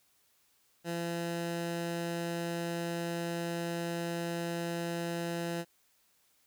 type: tone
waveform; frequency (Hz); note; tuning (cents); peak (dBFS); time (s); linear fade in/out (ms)
15% pulse; 170; F3; -46; -27; 0.84-5.65; 50
effects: white hiss -70 dBFS RMS until 6.46 s

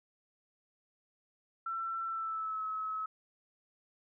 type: tone with pitch glide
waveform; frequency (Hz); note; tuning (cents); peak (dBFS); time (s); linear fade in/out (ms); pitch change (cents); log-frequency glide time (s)
sine; 1343 to 1288.3; E6 to E6; +32 to -40; -34; 1.66-3.06; 5; -72; 2.06-2.64
effects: none

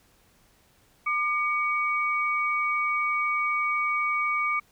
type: tone pair together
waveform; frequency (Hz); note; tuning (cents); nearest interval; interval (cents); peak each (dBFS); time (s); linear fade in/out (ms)
sine; 1200 / 2254; D6 / C#7; +37 / +28; major seventh; 1091; -26; 1.06-4.6; 10
effects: pink hiss -62 dBFS RMS until 4.71 s

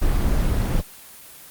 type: noise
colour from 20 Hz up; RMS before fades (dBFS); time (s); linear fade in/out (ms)
brown; -19; 0.01-0.82; 20
effects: white hiss -43 dBFS RMS until 1.5 s + Opus 24 kbps

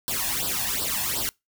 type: noise with flanger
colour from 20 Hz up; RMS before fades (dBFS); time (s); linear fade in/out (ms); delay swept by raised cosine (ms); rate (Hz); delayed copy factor
white; -27; 0.08-1.29; 0; 0.22 to 1.17; 2.7; +0.85
effects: noise-tail reverb RT60 0.2 s tail -24 dB re dry

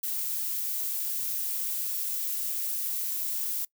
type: noise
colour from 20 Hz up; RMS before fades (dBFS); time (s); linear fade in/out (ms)
violet; -31; 0.03-3.65; 5
effects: noise-tail reverb RT60 0.1 s tail -23 dB re dry

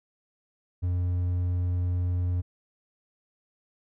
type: tone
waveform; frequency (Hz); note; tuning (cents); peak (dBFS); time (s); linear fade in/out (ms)
triangle; 89.1; F2; +35; -22; 0.82-2.42; 20
effects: none

